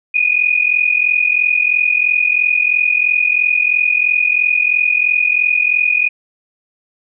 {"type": "tone pair together", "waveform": "sine", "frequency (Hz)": [2446, 2489], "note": ["D#7", "D#7"], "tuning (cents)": [-30, 0], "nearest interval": "unison", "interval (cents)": 30, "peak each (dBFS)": -14, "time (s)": [0.14, 6.09], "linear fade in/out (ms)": 10, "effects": []}